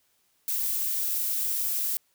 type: noise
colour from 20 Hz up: violet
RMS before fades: -28 dBFS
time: 0.48-1.97 s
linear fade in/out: 0 ms
effects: white hiss -69 dBFS RMS until 2.14 s